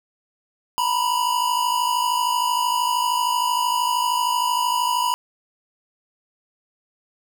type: tone pair together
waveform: square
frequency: 938 / 991 Hz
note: A#5 / B5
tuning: +11 / +6 cents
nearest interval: minor second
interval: 95 cents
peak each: -25 / -21 dBFS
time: 0.78-5.14 s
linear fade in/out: 0 ms
effects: none